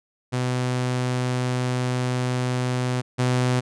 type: tone pair in turn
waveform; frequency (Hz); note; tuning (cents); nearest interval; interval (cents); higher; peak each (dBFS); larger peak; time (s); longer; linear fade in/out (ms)
sawtooth; 125.7 / 125.7; B2 / B2; +31 / +31; unison; 0; neither; -18 / -15; second; 0.32-3.02 / 3.18-3.61; first; 20
effects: resampled to 22050 Hz